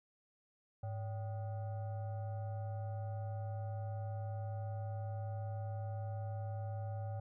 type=tone with frequency modulation; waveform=sine; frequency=103.83 Hz; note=G#2; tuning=in tune; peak=-38 dBFS; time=0.83-7.2 s; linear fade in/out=5 ms; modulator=671 Hz; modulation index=0.52; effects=none